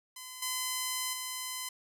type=tone with level steps; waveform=5% pulse; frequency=1020 Hz; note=C6; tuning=44 cents flat; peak=-31 / -20 / -24 dBFS; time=0.16-1.69 s; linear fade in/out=5 ms; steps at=0.42 / 1.13 s; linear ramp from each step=5 ms; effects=none